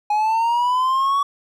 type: linear sweep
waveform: triangle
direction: up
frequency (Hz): 830.6 to 1133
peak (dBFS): -14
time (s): 0.1-1.23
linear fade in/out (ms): 5
effects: none